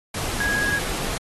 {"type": "tone in noise", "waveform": "sine", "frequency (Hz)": 1654, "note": "G#6", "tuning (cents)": -8, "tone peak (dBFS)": -21, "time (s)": [0.4, 0.79], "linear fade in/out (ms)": 5, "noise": "pink", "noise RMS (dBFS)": -28, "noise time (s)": [0.14, 1.18], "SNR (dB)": 4, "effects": ["AAC 32 kbps"]}